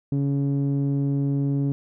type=tone with low-pass filter; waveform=sawtooth; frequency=140.1 Hz; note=C#3; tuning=19 cents sharp; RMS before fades=-23 dBFS; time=0.12-1.72 s; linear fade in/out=0 ms; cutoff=280 Hz; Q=1.7; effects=none